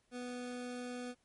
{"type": "tone", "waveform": "25% pulse", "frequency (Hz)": 246.9, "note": "B3", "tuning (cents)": 0, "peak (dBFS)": -37, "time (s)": [0.11, 1.15], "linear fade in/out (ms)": 50, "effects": ["pink hiss -75 dBFS RMS until 1.24 s", "MP3 48 kbps"]}